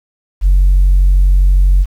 sine tone, 46.25 Hz, F#1, in tune, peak -4 dBFS, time 0.41-1.86 s, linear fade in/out 50 ms, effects tanh soft clip ceiling -3 dBFS + 7-bit

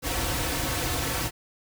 pink noise with comb filter, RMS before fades -28 dBFS, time 0.02-1.31 s, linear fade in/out 50 ms, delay 4.9 ms, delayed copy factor -0.75, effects none

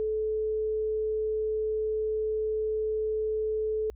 sine tone, 433.3 Hz, A4, 27 cents flat, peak -26 dBFS, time 0-3.9 s, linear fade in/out 0 ms, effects added 60 Hz sine -46 dBFS peak until 3.95 s

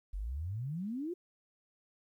sine exponential sweep, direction up, 43.59 to 370 Hz, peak -35 dBFS, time 0.13-1.14 s, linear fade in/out 10 ms, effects 12-bit

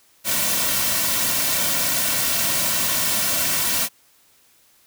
white noise with comb filter, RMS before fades -21 dBFS, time 0.24-3.89 s, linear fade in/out 50 ms, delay 2.4 ms, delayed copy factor -0.6, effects white hiss -57 dBFS RMS until 4.86 s

